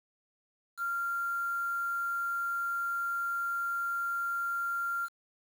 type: tone with quantisation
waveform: sine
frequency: 1385 Hz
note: F6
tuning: 15 cents flat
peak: -30 dBFS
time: 0.77-5.09 s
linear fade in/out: 50 ms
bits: 8
effects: none